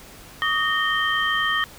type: tone cluster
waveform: sine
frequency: 1142 / 1250 / 1843 / 3134 Hz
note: D6 / D#6 / A#6 / G7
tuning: -49 / +8 / -20 / -1 cents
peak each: -29 / -26 / -22 / -26 dBFS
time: 0.42-1.64 s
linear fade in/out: 0 ms
effects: pink hiss -44 dBFS RMS until 1.78 s